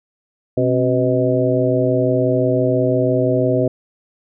harmonic tone with a mistuned harmonic, 125.9 Hz, B2, 34 cents sharp, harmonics 1 / 2 / 3 / 4 / 5, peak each -20 / -20 / -20 / -20 / -20 dBFS, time 0.57-3.68 s, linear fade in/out 5 ms, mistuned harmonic 2, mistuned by +99 cents, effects none

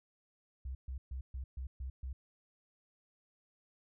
sine tone bursts, 64.9 Hz, C2, 13 cents flat, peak -38 dBFS, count 7, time 0.65-2.13 s, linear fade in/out 5 ms, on 100 ms, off 130 ms, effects none

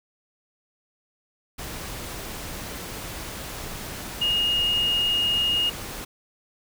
sine tone in noise, 2855 Hz, F7, 37 cents sharp, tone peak -20 dBFS, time 4.21-5.7 s, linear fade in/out 10 ms, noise pink, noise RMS -35 dBFS, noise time 1.58-6.05 s, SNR +12 dB, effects none

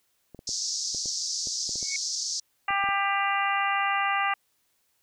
clicks, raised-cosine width 2 ms, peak -30 dBFS, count 12, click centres 0.347 / 0.391 / 0.491 / 0.947 / 1.058 / 1.472 / 1.693 / 1.757 / 1.828 / 2.706 / 2.84 / 2.889 s
white band-pass noise, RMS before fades -31 dBFS, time 0.47-2.4 s, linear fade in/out 5 ms, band 4700 to 6400 Hz, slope 48 dB/octave
sine tone with exponential growth, 2217 Hz, C#7, in tune, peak -26 dBFS, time 1.79-1.96 s, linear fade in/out 2 ms, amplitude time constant 36 ms
harmonic tone, 397 Hz, G4, 22 cents sharp, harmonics 2 / 3 / 4 / 5 / 6 / 7, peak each -28 / -28 / -33 / -30 / -35 / -33 dBFS, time 2.68-4.34 s, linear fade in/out 5 ms
effects white hiss -71 dBFS RMS until 5.02 s

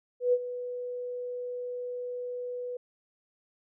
sine tone with ADSR envelope, 493 Hz, B4, 3 cents flat, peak -19 dBFS, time 0.2-2.77 s, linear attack 130 ms, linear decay 49 ms, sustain -14 dB, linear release 5 ms, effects none

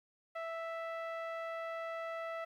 sawtooth tone with low-pass filter, 659.3 Hz, E5, in tune, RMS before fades -41 dBFS, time 0.35-2.45 s, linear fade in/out 10 ms, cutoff 1900 Hz, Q 1.4, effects 12-bit

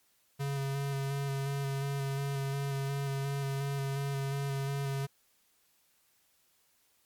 square tone with vibrato, 138.4 Hz, C#3, 2 cents flat, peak -32 dBFS, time 0.39-5.07 s, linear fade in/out 20 ms, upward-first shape square, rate 2.8 Hz, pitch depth 16 cents each way, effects white hiss -70 dBFS RMS until 7.05 s + MP3 96 kbps

